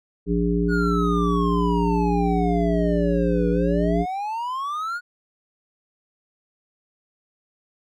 harmonic tone, 58.27 Hz, A#1, in tune, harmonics 1 / 3 / 5 / 7, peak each -25 / -22 / -25 / -25 dBFS, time 0.26-4.06 s, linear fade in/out 50 ms
triangle exponential two-way sweep, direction down then up, 1465 to 480 to 1465 Hz, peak -23 dBFS, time 0.68-5.01 s, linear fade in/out 50 ms, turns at 3.5 s
effects none

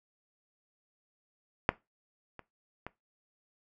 clicks, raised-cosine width 0.5 ms, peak -7 / -29 / -24 dBFS, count 3, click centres 1.691 / 2.393 / 2.866 s, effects noise-tail reverb RT60 0.2 s tail -19 dB re dry

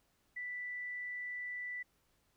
sine tone, 1975.5 Hz, B6, in tune, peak -39 dBFS, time 0.36-1.83 s, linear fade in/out 10 ms, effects pink hiss -75 dBFS RMS until 2.36 s

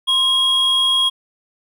triangle tone pair together, 1046.5 / 3286 Hz, C6 / G#7, 0 / -19 cents, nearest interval octave + minor sixth, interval 1981 cents, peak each -23 / -12 dBFS, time 0.07-1.1 s, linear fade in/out 20 ms, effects none

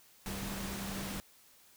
sine tone in noise, 196 Hz, G3, in tune, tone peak -41 dBFS, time 0.26-1.2 s, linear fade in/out 0 ms, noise pink, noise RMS -41 dBFS, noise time 0.26-1.2 s, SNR -3 dB, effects white hiss -62 dBFS RMS until 1.76 s

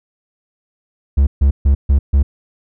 triangle tone bursts, 69.3 Hz, C#2, in tune, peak -6 dBFS, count 5, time 1.17-2.23 s, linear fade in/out 10 ms, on 100 ms, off 140 ms, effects none

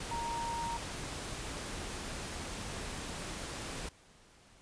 sine tone in noise, 932.3 Hz, A#5, in tune, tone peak -35 dBFS, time 0.11-0.77 s, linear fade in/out 5 ms, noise pink, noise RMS -41 dBFS, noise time 0-3.89 s, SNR +3 dB, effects pink hiss -61 dBFS RMS until 4.61 s + resampled to 22050 Hz

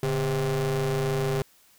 40% pulse ring-modulated tone, 129.3 Hz, C3, 20 cents flat, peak -20 dBFS, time 0.03-1.42 s, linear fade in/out 0 ms, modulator 272 Hz, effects white hiss -59 dBFS RMS until 1.78 s

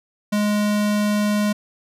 square tone, 208.3 Hz, G#3, 5 cents sharp, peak -18 dBFS, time 0.32-1.53 s, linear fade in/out 10 ms, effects resampled to 32000 Hz

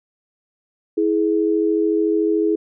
sine tone pair together, 326.3 / 420 Hz, E4 / G#4, -18 / +19 cents, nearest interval major third, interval 437 cents, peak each -18 dBFS, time 0.97-2.56 s, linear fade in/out 10 ms, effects none

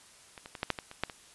clicks, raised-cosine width 0.3 ms, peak -28 / -27 / -24 / -14 / -11 / -20 / -28 / -12 / -25 dBFS, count 9, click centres 0.378 / 0.459 / 0.552 / 0.631 / 0.703 / 0.788 / 0.914 / 1.036 / 1.098 s, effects white hiss -56 dBFS RMS until 1.34 s + resampled to 24000 Hz

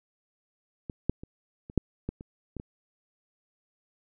clicks, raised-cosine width 3 ms, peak -22 / -11 / -28 / -29 / -9 / -18 / -29 / -24 / -25 dBFS, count 9, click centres 0.898 / 1.096 / 1.235 / 1.699 / 1.777 / 2.09 / 2.209 / 2.567 / 2.599 s, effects none

